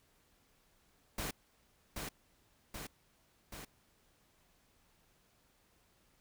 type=noise with echo; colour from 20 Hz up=pink; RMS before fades=-39 dBFS; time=1.18-1.31 s; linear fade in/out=5 ms; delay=780 ms; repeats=3; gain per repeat=-3 dB; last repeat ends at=3.65 s; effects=pink hiss -71 dBFS RMS until 6.2 s